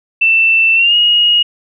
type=tone with pitch glide; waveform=sine; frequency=2670 to 2878 Hz; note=E7 to F#7; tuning=+22 to -49 cents; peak=-7 dBFS; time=0.21-1.43 s; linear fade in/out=10 ms; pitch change=+129 cents; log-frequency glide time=0.75-0.95 s; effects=none